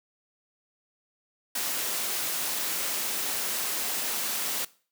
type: noise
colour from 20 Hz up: white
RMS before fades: -30 dBFS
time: 1.55-4.65 s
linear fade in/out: 5 ms
effects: noise-tail reverb RT60 0.4 s tail -20 dB re dry + high-pass 200 Hz 12 dB/octave